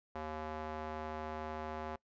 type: tone with band-pass filter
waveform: square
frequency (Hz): 77.78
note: D#2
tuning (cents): 0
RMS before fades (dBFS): -42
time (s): 0.15-1.96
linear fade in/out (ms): 5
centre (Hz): 810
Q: 1.2
effects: noise-tail reverb RT60 0.1 s tail -22 dB re dry + resampled to 16000 Hz